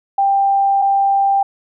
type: tone pair in turn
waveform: sine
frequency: 790 / 790 Hz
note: G5 / G5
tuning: +13 / +13 cents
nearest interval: unison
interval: 0 cents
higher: neither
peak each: -11 / -11 dBFS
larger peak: neither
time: 0.18-0.82 / 0.82-1.43 s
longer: first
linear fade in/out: 5 ms
effects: none